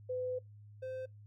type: tone pair in turn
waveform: sine / triangle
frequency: 505 / 517.7 Hz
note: B4 / C5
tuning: +39 / -18 cents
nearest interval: unison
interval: 43 cents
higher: second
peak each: -34 / -37 dBFS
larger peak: first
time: 0.09-0.39 / 0.82-1.06 s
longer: first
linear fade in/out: 10 ms
effects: noise-tail reverb RT60 0.2 s tail -24 dB re dry + added 104 Hz sine -52 dBFS peak until 1.26 s